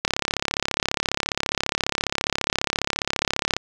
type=click train; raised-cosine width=0.2 ms; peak=-3 dBFS; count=123; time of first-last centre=0.05-3.566 s; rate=34.7 Hz; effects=none